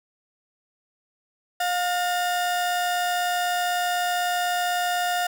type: tone pair together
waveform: 35% pulse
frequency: 712 / 1818 Hz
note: F5 / A#6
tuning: +33 / -44 cents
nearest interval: octave + major third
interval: 1623 cents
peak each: -21 / -30 dBFS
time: 1.6-5.27 s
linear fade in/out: 5 ms
effects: none